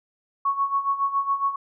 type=tone with tremolo; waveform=sine; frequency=1108 Hz; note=C#6; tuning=1 cent flat; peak=-18 dBFS; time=0.45-1.56 s; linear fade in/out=5 ms; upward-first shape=sine; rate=7.2 Hz; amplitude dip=75%; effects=none